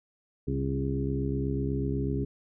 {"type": "harmonic tone with a mistuned harmonic", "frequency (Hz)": 68.1, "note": "C#2", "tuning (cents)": -30, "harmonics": [1, 2, 3, 4, 5, 6], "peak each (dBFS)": [-33, -31, -38, -33, -38, -35], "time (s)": [0.47, 2.25], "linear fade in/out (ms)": 10, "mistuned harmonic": 3, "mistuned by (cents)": -42, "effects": []}